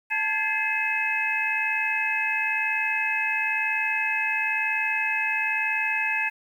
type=tone cluster; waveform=sine; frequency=880 / 1628 / 1709 / 2092 / 2574 Hz; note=A5 / G#6 / G#6 / C7 / E7; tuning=0 / -35 / +49 / -1 / -42 cents; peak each=-32 / -33 / -30 / -31 / -25 dBFS; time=0.1-6.3 s; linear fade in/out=20 ms; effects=9-bit